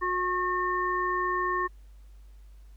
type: harmonic tone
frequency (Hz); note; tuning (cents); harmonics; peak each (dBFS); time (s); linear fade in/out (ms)
362.8; F#4; -34; 1 / 3 / 5; -32 / -27 / -32; 0.01-1.68; 20
effects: added 50 Hz sine -47 dBFS peak until 2.76 s + pink hiss -68 dBFS RMS until 2.76 s